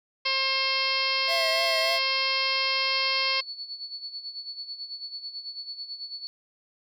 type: harmonic tone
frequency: 533 Hz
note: C5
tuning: 32 cents sharp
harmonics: 1 / 2 / 3 / 4 / 5 / 6 / 7 / 8 / 9 / 10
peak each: -37 / -32 / -41 / -30 / -32 / -32 / -40 / -30 / -31 / -35 dBFS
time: 0.25-3.41 s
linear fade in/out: 10 ms
type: tone with vibrato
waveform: square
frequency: 660 Hz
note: E5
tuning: 2 cents sharp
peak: -28 dBFS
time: 1.27-2 s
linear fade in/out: 50 ms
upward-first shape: triangle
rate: 3.4 Hz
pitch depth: 46 cents each way
type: tone with tremolo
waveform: sine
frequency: 4435 Hz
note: C#8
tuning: in tune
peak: -32 dBFS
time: 2.93-6.27 s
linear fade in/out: 0 ms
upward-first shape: sine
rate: 9.1 Hz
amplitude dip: 70%
effects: none